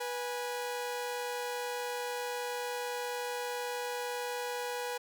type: tone pair together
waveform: sawtooth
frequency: 489.1 / 828.5 Hz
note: B4 / G#5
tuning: -17 / -4 cents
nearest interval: major sixth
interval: 913 cents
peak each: -32 / -36 dBFS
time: 0-4.98 s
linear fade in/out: 10 ms
effects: none